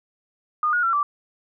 sine tone with pitch steps, 1223 / 1443 / 1355 / 1165 Hz, D#6 / F#6 / E6 / D6, -30 / -44 / +47 / -14 cents, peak -18 dBFS, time 0.63-1.03 s, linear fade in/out 2 ms, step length 100 ms, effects none

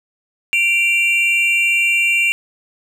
triangle tone pair together, 2353 / 2762 Hz, D7 / F7, +3 / -20 cents, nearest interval minor third, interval 277 cents, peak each -14 dBFS, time 0.53-2.32 s, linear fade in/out 0 ms, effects none

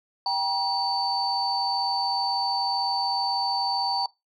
sine tone cluster, 785 / 952 / 4542 Hz, G5 / A#5 / C#8, +2 / +36 / +41 cents, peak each -27 dBFS, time 0.26-4.06 s, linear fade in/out 2 ms, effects noise-tail reverb RT60 0.2 s tail -21 dB re dry + tanh soft clip ceiling -13 dBFS

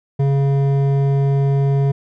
sine tone with hard clipping, 138.6 Hz, C#3, in tune, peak -15 dBFS, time 0.19-1.92 s, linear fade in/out 10 ms, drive 10 dB, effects none

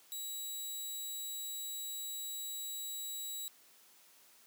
10% pulse tone, 3900 Hz, B7, 23 cents flat, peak -32 dBFS, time 0.12-3.48 s, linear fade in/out 0 ms, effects white hiss -63 dBFS RMS until 4.46 s + high-pass 200 Hz 12 dB/octave

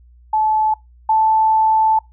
sine tone pair in turn, 866 / 877.6 Hz, A5 / A5, -28 / -5 cents, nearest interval unison, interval 23 cents, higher second, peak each -13 / -11 dBFS, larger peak second, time 0.33-0.74 / 1.09-1.99 s, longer second, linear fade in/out 5 ms, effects noise-tail reverb RT60 0.2 s tail -24 dB re dry + added 60 Hz sine -44 dBFS peak until 2.12 s

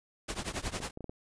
pink noise with tremolo, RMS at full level -33 dBFS, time 0.28-0.91 s, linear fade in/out 10 ms, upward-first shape triangle, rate 11 Hz, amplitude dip 95%
clicks, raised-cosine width 2 ms, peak -28 dBFS, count 6, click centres 0.679 / 0.803 / 0.974 / 1.007 / 1.043 / 1.095 s
effects resampled to 22050 Hz

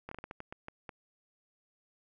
slowing click train, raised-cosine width 0.5 ms, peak -27 dBFS, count 10, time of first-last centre 0.09-0.892 s, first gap 24 ms, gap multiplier 1.31, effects none

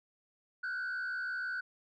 sine tone with frequency modulation, 1500 Hz, F#6, 23 cents sharp, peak -32 dBFS, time 0.63-1.61 s, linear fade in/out 10 ms, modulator 66.1 Hz, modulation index 0.91, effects tanh soft clip ceiling -33 dBFS

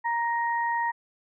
sine tone pair together, 936 / 1872 Hz, A#5 / A#6, +7 / +7 cents, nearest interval octave, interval 1200 cents, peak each -25 / -30 dBFS, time 0.04-0.92 s, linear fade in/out 20 ms, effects none

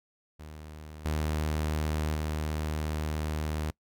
sawtooth tone with level steps, 76.9 Hz, D#2, 20 cents flat, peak -39 / -24 / -26 dBFS, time 0.39-3.71 s, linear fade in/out 10 ms, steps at 1.05 / 2.15 s, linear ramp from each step 2 ms, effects noise-tail reverb RT60 0.1 s tail -24 dB re dry

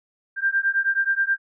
sine beating tone pair, 1582 / 1591.4 Hz, G6 / G6, +15 / +26 cents, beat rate 9.4 Hz, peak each -22 dBFS, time 0.36-1.38 s, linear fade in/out 50 ms, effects none

